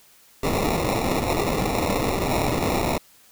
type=noise with sample-and-hold; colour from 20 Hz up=violet; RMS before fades=-23 dBFS; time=0.43-2.98 s; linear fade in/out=5 ms; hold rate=1575 Hz; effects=white hiss -54 dBFS RMS until 3.31 s